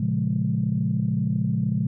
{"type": "chord", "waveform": "sine", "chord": "Bb minor seventh", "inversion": "none", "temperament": "equal", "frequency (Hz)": [116.54, 138.59, 174.61, 207.7], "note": ["Bb2", "Db3", "F3", "Ab3"], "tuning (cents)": [0, 0, 0, 0], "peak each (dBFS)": [-26, -26, -26, -26], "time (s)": [0, 1.87], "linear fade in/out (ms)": 5, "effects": ["tanh soft clip ceiling -11 dBFS"]}